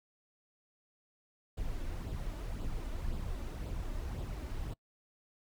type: noise with flanger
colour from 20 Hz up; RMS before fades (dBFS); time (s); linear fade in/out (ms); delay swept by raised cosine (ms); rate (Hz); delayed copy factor
brown; -38; 1.57-4.74; 10; 0.24 to 3.44; 1.9; +0.5
effects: noise-tail reverb RT60 0.1 s tail -25 dB re dry